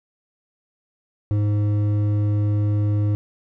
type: tone with hard clipping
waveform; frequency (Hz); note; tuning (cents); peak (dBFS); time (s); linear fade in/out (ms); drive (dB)
sine; 103.9; G#2; +1; -19; 1.31-3.15; 0; 8
effects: none